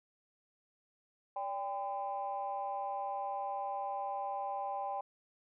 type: tone with amplitude modulation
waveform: sine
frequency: 796 Hz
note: G5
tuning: 26 cents sharp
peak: -30 dBFS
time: 1.36-5.01 s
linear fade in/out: 5 ms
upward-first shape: sine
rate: 220 Hz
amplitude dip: 100%
effects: tanh soft clip ceiling -26 dBFS